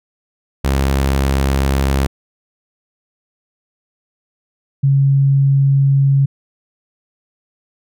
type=tone pair in turn; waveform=sawtooth / sine; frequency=67.9 / 137.78 Hz; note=C#2 / C#3; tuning=-35 / -10 cents; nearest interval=octave; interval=1225 cents; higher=second; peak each=-9 dBFS; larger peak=neither; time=0.64-2.07 / 4.83-6.26 s; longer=neither; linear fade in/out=10 ms; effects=none